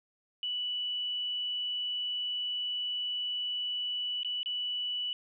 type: tone with dropouts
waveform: sine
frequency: 2960 Hz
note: F#7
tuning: in tune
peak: -31 dBFS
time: 0.43-5.13 s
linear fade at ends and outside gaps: 1 ms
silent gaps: 4.232-4.247 / 4.431-4.459 s
effects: none